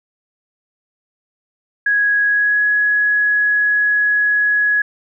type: tone with pitch glide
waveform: sine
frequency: 1661.2 to 1678.6 Hz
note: G#6 to G#6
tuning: 0 to +18 cents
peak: -12 dBFS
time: 1.86-4.82 s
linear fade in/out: 5 ms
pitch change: +18 cents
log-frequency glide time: 2.26-2.63 s
effects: none